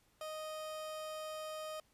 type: tone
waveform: 30% pulse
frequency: 622 Hz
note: D#5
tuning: 1 cent flat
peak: -39 dBFS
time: 0.21-1.8 s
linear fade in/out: 2 ms
effects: pink hiss -72 dBFS RMS until 1.93 s + resampled to 32000 Hz